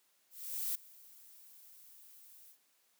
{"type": "noise with ADSR envelope", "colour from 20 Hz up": "violet", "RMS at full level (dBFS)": -35, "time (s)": [0.3, 2.58], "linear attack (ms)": 450, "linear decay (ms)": 6, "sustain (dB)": -23, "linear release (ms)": 80, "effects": ["white hiss -73 dBFS RMS until 2.99 s", "high-pass 200 Hz 12 dB/octave"]}